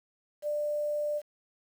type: tone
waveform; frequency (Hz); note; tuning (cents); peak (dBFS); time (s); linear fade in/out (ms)
sine; 593; D5; +17; -28; 0.42-1.22; 50
effects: 9-bit